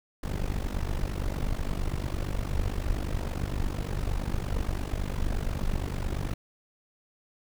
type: noise with amplitude modulation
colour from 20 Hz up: brown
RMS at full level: -26 dBFS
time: 0.23-6.34 s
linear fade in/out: 5 ms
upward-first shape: sine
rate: 48.7 Hz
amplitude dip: 85%
effects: none